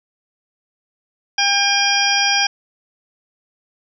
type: harmonic tone with a mistuned harmonic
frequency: 802 Hz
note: G5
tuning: 39 cents sharp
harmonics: 1 / 2 / 3 / 4 / 6 / 7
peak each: -21 / -21 / -21 / -21 / -21 / -21 dBFS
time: 1.38-2.47 s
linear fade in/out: 5 ms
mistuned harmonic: 6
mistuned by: +33 cents
effects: none